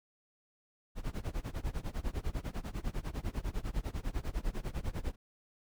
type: noise with tremolo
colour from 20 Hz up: brown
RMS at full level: -33 dBFS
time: 0.95-5.16 s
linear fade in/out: 50 ms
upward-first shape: sine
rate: 10 Hz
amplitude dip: 95%
effects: none